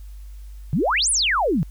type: exponential two-way sweep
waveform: sine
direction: up then down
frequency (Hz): 129.2 to 10620 to 140.5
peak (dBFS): -17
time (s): 0.73-1.63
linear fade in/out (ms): 0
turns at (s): 1.1
effects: added 50 Hz sine -35 dBFS peak until 1.7 s + white hiss -58 dBFS RMS until 1.7 s